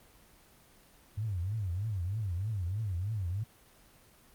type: tone with vibrato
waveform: sine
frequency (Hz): 98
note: G2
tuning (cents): 0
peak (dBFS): -31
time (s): 1.17-3.44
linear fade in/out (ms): 10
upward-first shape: triangle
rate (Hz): 3.2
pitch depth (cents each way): 280
effects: pink hiss -60 dBFS RMS until 4.34 s + Opus 24 kbps